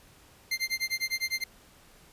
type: tone with tremolo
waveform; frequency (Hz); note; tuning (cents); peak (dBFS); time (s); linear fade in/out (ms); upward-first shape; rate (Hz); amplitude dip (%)
25% pulse; 2093; C7; 0; -22; 0.51-1.44; 5; sine; 9.9; 100
effects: pink hiss -57 dBFS RMS until 2.12 s + resampled to 32000 Hz